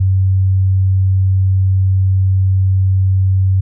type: tone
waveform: sine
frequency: 95 Hz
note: F#2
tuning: 46 cents sharp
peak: -9 dBFS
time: 0-3.61 s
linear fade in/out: 10 ms
effects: none